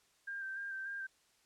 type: tone with vibrato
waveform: sine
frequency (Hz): 1581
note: G6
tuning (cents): +14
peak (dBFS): -39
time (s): 0.27-1.07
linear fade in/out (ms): 10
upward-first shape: square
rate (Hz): 3.4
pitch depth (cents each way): 24
effects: white hiss -71 dBFS RMS until 1.45 s + low-pass 9000 Hz 12 dB/octave